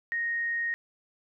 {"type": "tone", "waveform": "sine", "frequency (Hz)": 1864.7, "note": "A#6", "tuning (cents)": 0, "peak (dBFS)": -27, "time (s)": [0.12, 0.74], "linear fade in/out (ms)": 0, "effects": []}